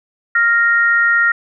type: tone pair together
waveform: sine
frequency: 1400 / 1863.8 Hz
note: F6 / A#6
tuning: +4 / -1 cents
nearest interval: perfect fourth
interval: 495 cents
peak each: -13 dBFS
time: 0.35-1.32 s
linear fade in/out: 5 ms
effects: none